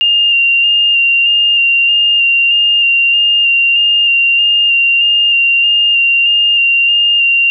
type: tone with vibrato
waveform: sine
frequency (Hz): 2794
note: F7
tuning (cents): 0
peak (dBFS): -7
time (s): 0.01-7.5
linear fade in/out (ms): 0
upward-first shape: square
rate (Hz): 1.6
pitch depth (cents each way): 16
effects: none